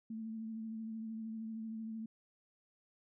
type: tone with vibrato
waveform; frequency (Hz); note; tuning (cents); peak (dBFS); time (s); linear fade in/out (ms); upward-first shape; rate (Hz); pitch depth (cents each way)
sine; 222.2; A3; +17; -40; 0.1-2.06; 5; triangle; 13; 32
effects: none